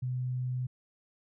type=tone; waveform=sine; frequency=126.4 Hz; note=B2; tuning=41 cents sharp; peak=-30 dBFS; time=0.02-0.67 s; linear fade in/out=10 ms; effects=none